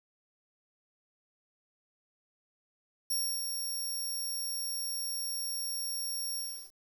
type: tone with ADSR envelope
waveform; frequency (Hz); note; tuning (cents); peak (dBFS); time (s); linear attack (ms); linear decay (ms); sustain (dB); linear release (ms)
15% pulse; 5560; F8; -9; -23; 3.1-6.72; 9; 300; -5; 350
effects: 9-bit